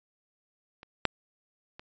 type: clicks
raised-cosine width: 0.3 ms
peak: -30 / -6 / -28 dBFS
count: 3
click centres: 0.831 / 1.053 / 1.795 s
effects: resampled to 16000 Hz